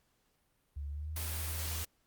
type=tone with pitch glide; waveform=sine; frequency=71.6 to 79.91 Hz; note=D2 to D#2; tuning=-43 to +47 cents; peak=-37 dBFS; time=0.76-1.84 s; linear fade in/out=10 ms; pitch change=+190 cents; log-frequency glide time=0.9-1.18 s
type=noise; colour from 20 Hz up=white; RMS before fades=-40 dBFS; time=1.16-1.85 s; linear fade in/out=5 ms
effects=pink hiss -75 dBFS RMS until 2.06 s + Opus 48 kbps